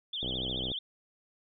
sine tone with vibrato, 3322 Hz, G#7, in tune, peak -33 dBFS, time 0.13-0.79 s, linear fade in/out 5 ms, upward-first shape triangle, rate 14 Hz, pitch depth 190 cents each way
click train, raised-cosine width 2 ms, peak -25 dBFS, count 32, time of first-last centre 0.23-0.717 s, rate 63.7 Hz
effects none

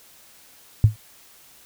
sine tone with exponential decay, 107.8 Hz, A2, 35 cents flat, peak -6 dBFS, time 0.84-0.96 s, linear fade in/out 0 ms, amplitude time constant 26 ms, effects white hiss -51 dBFS RMS until 1.65 s

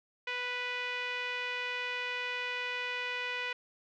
5% pulse tone with low-pass filter, 493.9 Hz, B4, in tune, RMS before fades -36 dBFS, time 0.27-3.53 s, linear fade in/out 5 ms, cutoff 2400 Hz, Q 2.3, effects none

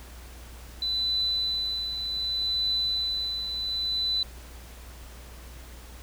sine tone with tremolo, 3998 Hz, B7, 20 cents sharp, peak -23 dBFS, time 0.82-4.23 s, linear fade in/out 2 ms, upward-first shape triangle, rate 0.66 Hz, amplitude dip 55%, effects added 60 Hz sine -43 dBFS peak until 6.02 s + pink hiss -49 dBFS RMS until 6.02 s

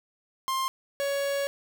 45% pulse tone pair in turn, 1056 / 559.4 Hz, C6 / C#5, +16 / +16 cents, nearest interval major seventh, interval 1100 cents, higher first, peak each -26 dBFS, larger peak neither, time 0.48-0.68 / 1-1.47 s, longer second, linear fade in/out 0 ms, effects none

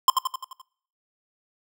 square tone with echo, 1046.5 Hz, C6, in tune, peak -13 dBFS, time 0.08-0.1 s, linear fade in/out 2 ms, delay 86 ms, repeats 6, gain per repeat -5 dB, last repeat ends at 0.616 s, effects noise-tail reverb RT60 0.6 s tail -22 dB re dry

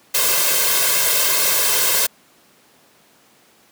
white noise with comb filter, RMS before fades -17 dBFS, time 0.14-2.07 s, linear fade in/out 10 ms, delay 1.9 ms, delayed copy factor +0.95, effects pink hiss -53 dBFS RMS until 3.71 s + high-pass 200 Hz 12 dB/octave

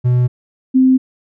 triangle / sine tone pair in turn, 123.9 / 259.7 Hz, B2 / C4, +6 / -13 cents, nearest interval octave + minor second, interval 1281 cents, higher second, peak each -8 / -7 dBFS, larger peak second, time 0.04-0.28 / 0.74-0.98 s, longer neither, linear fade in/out 20 ms, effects none

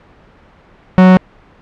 45% pulse tone, 185 Hz, F#3, in tune, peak -3 dBFS, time 0.98-1.17 s, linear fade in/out 0 ms, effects pink hiss -45 dBFS RMS until 1.61 s + low-pass 2000 Hz 12 dB/octave

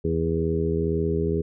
harmonic tone with a mistuned harmonic, 82 Hz, E2, 9 cents flat, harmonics 1 / 2 / 3 / 4 / 5 / 6, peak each -28 / -27 / -32 / -31 / -25 / -36 dBFS, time 0.04-1.42 s, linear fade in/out 10 ms, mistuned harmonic 6, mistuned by -25 cents, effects none

